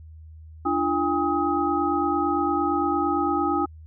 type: tone cluster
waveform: sine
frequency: 295 / 343.8 / 808 / 1263 Hz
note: D4 / F4 / G#5 / D#6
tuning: +8 / -27 / -48 / +26 cents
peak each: -26 dBFS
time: 0.65-3.66 s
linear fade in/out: 10 ms
effects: added 79 Hz sine -41 dBFS peak until 3.86 s